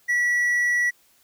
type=tone; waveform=triangle; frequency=1942 Hz; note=B6; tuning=30 cents flat; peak=-17 dBFS; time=0.08-0.91 s; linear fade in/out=20 ms; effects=white hiss -60 dBFS RMS until 1.23 s